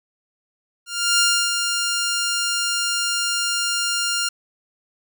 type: tone with ADSR envelope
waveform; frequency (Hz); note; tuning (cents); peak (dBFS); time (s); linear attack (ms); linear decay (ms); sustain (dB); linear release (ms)
10% pulse; 1400; F6; +4; -6; 0.86-4.29; 330; 310; -6; 6
effects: none